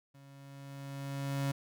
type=tone with level ramp; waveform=35% pulse; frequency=138.59 Hz; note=C#3; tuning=in tune; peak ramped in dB=-53 to -28 dBFS; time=0.14-1.52 s; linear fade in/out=10 ms; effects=none